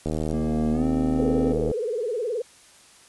click train, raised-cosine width 2 ms, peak -14 dBFS, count 130, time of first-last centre 0.06-1.714 s, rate 78 Hz
triangle tone with pitch glide, 233.1 to 260.1 Hz, A#3 to C4, 0 to -10 cents, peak -20 dBFS, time 0.33-1.53 s, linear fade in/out 10 ms, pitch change +190 cents, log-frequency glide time 0.72-0.85 s
sine tone with vibrato, 458.7 Hz, A#4, 28 cents flat, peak -24 dBFS, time 1.19-2.42 s, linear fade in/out 5 ms, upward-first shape sine, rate 19 Hz, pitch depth 170 cents each way
effects white hiss -52 dBFS RMS until 3.08 s + resampled to 24000 Hz

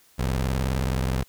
20% pulse tone with vibrato, 64.7 Hz, C2, 19 cents flat, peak -18 dBFS, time 0.18-1.24 s, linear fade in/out 20 ms, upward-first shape sine, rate 19 Hz, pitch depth 270 cents each way, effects white hiss -58 dBFS RMS until 1.28 s

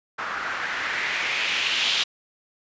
blue noise with low-pass filter sweep, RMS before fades -26 dBFS, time 0.18-2.04 s, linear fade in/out 10 ms, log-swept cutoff 1300 to 3400 Hz, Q 2.6, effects resampled to 16000 Hz

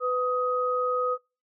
sine tone pair together, 500 / 1255.2 Hz, B4 / D#6, +21 / +15 cents, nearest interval octave + major third, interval 1594 cents, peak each -26 dBFS, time 0-1.18 s, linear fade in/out 50 ms, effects noise-tail reverb RT60 0.3 s tail -25 dB re dry

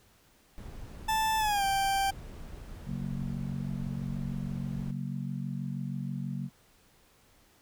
brown noise, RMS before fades -43 dBFS, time 0.58-4.91 s, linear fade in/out 0 ms
40% pulse tone with pitch glide, 880 to 784 Hz, A5 to G5, 0 to 0 cents, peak -25 dBFS, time 1.08-2.11 s, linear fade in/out 10 ms, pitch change -200 cents, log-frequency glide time 1.38-1.64 s
sine chord, F# major, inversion second, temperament just, 138.75 / 185 / 231.2 Hz, C#3 / F#3 / A#3, +2 / 0 / -14 cents, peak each -35 / -37 / -39 dBFS, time 2.85-6.5 s, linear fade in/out 50 ms
effects pink hiss -63 dBFS RMS until 7.61 s

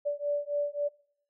sine beating tone pair, 579 / 582.7 Hz, D5 / D5, -25 / -14 cents, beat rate 3.7 Hz, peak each -31 dBFS, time 0.05-0.89 s, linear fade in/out 20 ms, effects noise-tail reverb RT60 0.6 s tail -21 dB re dry

